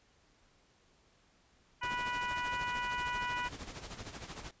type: harmonic tone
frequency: 490.5 Hz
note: B4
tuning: 12 cents flat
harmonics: 2 / 3 / 4 / 5 / 6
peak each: -36 / -40 / -42 / -44 / -46 dBFS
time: 1.81-3.49 s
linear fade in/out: 20 ms
type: noise with tremolo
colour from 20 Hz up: pink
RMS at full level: -43 dBFS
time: 1.83-4.51 s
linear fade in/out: 2 ms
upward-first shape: sine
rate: 13 Hz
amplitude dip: 65%
effects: pink hiss -68 dBFS RMS until 4.6 s + resampled to 16000 Hz